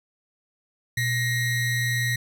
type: ring-modulated tone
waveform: square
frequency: 1000 Hz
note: B5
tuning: 21 cents sharp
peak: -20 dBFS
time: 0.97-2.16 s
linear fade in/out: 5 ms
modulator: 879 Hz
effects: none